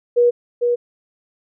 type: tone pair in turn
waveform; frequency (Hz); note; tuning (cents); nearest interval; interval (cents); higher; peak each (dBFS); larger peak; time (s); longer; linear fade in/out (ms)
sine; 481.8 / 481.8; B4 / B4; -43 / -43; unison; 0; neither; -10 / -14; first; 0.16-0.31 / 0.61-0.76; neither; 20
effects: none